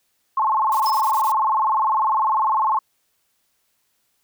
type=tone with vibrato; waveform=sine; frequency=969 Hz; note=B5; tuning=33 cents flat; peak=-16 dBFS; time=0.37-2.79 s; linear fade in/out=5 ms; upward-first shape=square; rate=20 Hz; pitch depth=180 cents each way
type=noise bursts; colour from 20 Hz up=blue; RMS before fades=-34 dBFS; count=6; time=0.72-1.318 s; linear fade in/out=2 ms; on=83 ms; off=20 ms
type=tone with exponential decay; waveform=triangle; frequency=5200 Hz; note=E8; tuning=24 cents flat; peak=-23 dBFS; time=0.86-1.19 s; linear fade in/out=0 ms; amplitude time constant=71 ms
effects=white hiss -68 dBFS RMS until 4.23 s